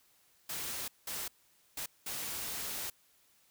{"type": "noise bursts at uneven times", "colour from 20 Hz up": "white", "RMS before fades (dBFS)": -39, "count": 4, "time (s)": [[0.49, 0.88], [1.07, 1.28], [1.77, 1.86], [2.06, 2.9]], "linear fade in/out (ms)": 5, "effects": ["white hiss -68 dBFS RMS until 3.5 s"]}